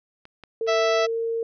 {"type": "clicks", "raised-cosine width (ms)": 0.3, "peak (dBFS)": [-29, -26, -32], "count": 3, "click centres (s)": [0.254, 0.437, 0.667]}
{"type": "tone with pitch glide", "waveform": "sine", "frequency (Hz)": [450.9, 457.7], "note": ["A4", "A#4"], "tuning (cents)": [42, -32], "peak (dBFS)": -23, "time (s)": [0.61, 1.43], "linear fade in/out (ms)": 2, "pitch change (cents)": 26, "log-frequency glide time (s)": [0.74, 1.21]}
{"type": "harmonic tone", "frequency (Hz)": 659.3, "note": "E5", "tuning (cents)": 0, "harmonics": [1, 2, 3, 4, 5, 6, 7, 8, 9], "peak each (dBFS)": [-21, -27, -31, -33, -35, -37, -38, -39, -40], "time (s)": [0.67, 1.07], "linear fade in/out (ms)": 20}
{"effects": []}